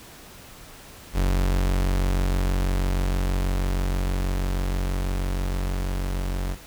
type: tone with level ramp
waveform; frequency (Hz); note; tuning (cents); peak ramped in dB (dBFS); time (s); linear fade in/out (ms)
40% pulse; 46.25; F#1; 0; -18 to -24; 1.13-6.57; 50
effects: pink hiss -45 dBFS RMS until 6.66 s